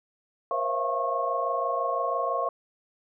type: tone cluster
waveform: sine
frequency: 480.5 / 539 / 662 / 688 / 1091 Hz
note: B4 / C#5 / E5 / F5 / C#6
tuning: -48 / -49 / +7 / -26 / -28 cents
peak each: -34 / -32 / -34 / -31 / -28 dBFS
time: 0.51-2.49 s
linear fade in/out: 2 ms
effects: none